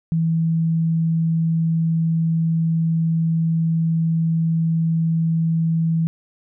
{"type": "tone", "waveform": "sine", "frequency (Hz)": 163.5, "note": "E3", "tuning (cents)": -14, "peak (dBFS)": -16, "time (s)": [0.12, 6.07], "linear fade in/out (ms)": 0, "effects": []}